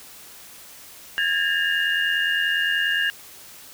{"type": "tone cluster", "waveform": "sine", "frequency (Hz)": [1640, 1730, 1807, 2827], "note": ["G#6", "A6", "A6", "F7"], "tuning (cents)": [-22, -30, 46, 20], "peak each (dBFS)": [-22, -29, -28, -25], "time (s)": [1.18, 3.1], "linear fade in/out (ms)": 0, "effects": ["white hiss -44 dBFS RMS until 3.73 s"]}